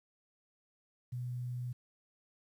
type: tone with quantisation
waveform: sine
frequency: 123.47 Hz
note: B2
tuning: in tune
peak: -36 dBFS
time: 1.12-1.73 s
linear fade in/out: 10 ms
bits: 11
effects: none